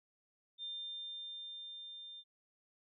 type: tone with level ramp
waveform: sine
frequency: 3600 Hz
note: A7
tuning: 39 cents sharp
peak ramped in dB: -40 to -48 dBFS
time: 0.58-2.24 s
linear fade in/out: 50 ms
effects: none